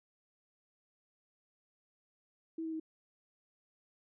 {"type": "tone with pitch steps", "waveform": "sine", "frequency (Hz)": [325.2, 321.5, 317.8], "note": ["E4", "E4", "D#4"], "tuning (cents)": [-23, -43, 37], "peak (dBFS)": -36, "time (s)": [2.58, 2.799], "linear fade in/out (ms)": 5, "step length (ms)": 73, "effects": []}